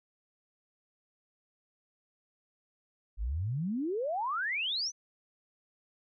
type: exponential sweep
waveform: sine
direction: up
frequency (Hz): 46.77 to 6260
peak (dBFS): -30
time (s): 3.17-4.92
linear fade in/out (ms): 50
effects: none